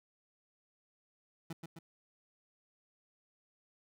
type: tone with echo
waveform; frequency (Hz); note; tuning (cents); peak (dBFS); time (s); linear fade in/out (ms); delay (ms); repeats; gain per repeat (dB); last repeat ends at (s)
30% pulse; 164.81; E3; 0; -37; 1.5-1.53; 5; 130; 2; -4; 1.79
effects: none